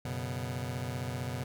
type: chord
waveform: sawtooth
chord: F# suspended fourth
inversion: none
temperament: just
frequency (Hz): 92.5 / 123.33 / 138.75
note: F#2 / B2 / C#3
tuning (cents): 0 / -2 / +2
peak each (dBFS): -36 / -32 / -36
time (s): 0.05-1.44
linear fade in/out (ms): 5
effects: none